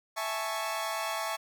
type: chord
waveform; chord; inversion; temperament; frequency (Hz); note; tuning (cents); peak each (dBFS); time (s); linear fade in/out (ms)
sawtooth; A major seventh; second; equal; 659.3 / 830.6 / 880 / 1108.7; E5 / G#5 / A5 / C#6; 0 / 0 / 0 / 0; -32 / -36 / -34 / -32; 0.16-1.37; 20
effects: none